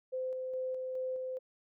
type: tone with tremolo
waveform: sine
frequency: 515 Hz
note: C5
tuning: 28 cents flat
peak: -33 dBFS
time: 0.12-1.39 s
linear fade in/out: 20 ms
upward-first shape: square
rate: 2.4 Hz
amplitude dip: 25%
effects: none

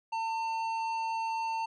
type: tone with tanh clipping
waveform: sine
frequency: 901 Hz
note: A5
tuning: 41 cents sharp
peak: -32 dBFS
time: 0.12-1.66 s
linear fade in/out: 10 ms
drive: 11 dB
effects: none

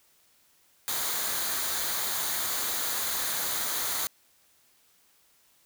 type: noise with comb filter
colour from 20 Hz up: white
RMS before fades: -30 dBFS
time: 0.88-4.07 s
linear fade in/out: 0 ms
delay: 0.37 ms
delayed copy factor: -0.5
effects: white hiss -64 dBFS RMS until 5.65 s

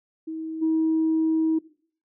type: tone with level steps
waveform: sine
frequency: 319.8 Hz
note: D#4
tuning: 48 cents sharp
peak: -29 / -18 dBFS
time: 0.27-1.59 s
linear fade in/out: 10 ms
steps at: 0.61 s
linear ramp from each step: 20 ms
effects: noise-tail reverb RT60 0.5 s tail -19 dB re dry + tanh soft clip ceiling -15 dBFS

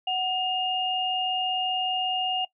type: tone pair together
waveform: sine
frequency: 742.8 / 2832 Hz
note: F#5 / F7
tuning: +7 / +23 cents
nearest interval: octave + major seventh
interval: 2316 cents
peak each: -27 dBFS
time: 0.07-2.45 s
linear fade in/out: 5 ms
effects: noise-tail reverb RT60 0.1 s tail -19 dB re dry

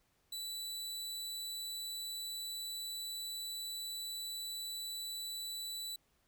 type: tone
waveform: sawtooth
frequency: 3964 Hz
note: B7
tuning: 6 cents sharp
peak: -37 dBFS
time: 0.32-5.96 s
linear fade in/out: 5 ms
effects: pink hiss -75 dBFS RMS until 6.27 s

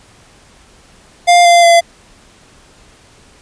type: tone with pitch steps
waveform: square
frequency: 701 / 691.3 / 681.8 Hz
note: F5 / F5 / F5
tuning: +6 / -18 / -42 cents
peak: -5 dBFS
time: 1.27-1.81 s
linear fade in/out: 20 ms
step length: 180 ms
effects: pink hiss -45 dBFS RMS until 3.41 s + resampled to 22050 Hz

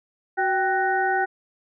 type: harmonic tone with a mistuned harmonic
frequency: 371.9 Hz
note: F#4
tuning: 9 cents sharp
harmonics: 1 / 2 / 4 / 5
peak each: -27 / -22 / -25 / -30 dBFS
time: 0.37-1.26 s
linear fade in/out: 20 ms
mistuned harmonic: 2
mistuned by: +82 cents
effects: none

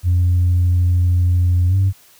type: tone with pitch glide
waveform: sine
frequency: 88.7 to 96.17 Hz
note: F2 to G2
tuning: +27 to -33 cents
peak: -10 dBFS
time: 0.03-1.93 s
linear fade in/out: 50 ms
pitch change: +140 cents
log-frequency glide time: 1.68-1.75 s
effects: tanh soft clip ceiling -9 dBFS + white hiss -49 dBFS RMS until 2.19 s

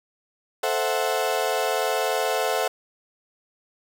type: chord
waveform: 35% pulse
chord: F# half-diminished seventh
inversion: first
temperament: equal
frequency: 440 / 523.3 / 659.3 / 740 Hz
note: A4 / C5 / E5 / F#5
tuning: 0 / 0 / 0 / 0 cents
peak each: -26 dBFS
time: 0.63-2.68 s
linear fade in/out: 5 ms
effects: none

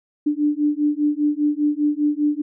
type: beating tone pair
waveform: sine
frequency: 293.6 / 298.6 Hz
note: D4 / D4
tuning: 0 / +29 cents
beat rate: 5 Hz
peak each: -20 dBFS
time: 0.26-2.42 s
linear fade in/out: 10 ms
effects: none

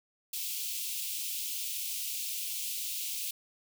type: high-pass noise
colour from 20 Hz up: white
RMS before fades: -36 dBFS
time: 0.33-3.31 s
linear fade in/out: 5 ms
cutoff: 2500 Hz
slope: 48 dB/octave
effects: none

